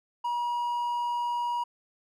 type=tone; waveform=triangle; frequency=959 Hz; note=A#5; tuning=49 cents sharp; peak=-25 dBFS; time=0.24-1.64 s; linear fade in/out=10 ms; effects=none